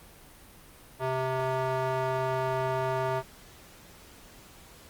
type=tone with band-pass filter; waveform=square; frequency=130.6 Hz; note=C3; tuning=3 cents flat; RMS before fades=-29 dBFS; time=0.99-3.23 s; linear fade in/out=50 ms; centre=810 Hz; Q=1.4; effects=pink hiss -52 dBFS RMS until 4.89 s + Opus 32 kbps